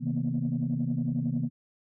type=tone cluster; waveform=sine; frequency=131 / 159.5 / 232.7 / 243.7 Hz; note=C3 / D#3 / A#3 / B3; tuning=+2 / +43 / -3 / -23 cents; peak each=-31 dBFS; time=0-1.5 s; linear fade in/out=50 ms; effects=tanh soft clip ceiling -19 dBFS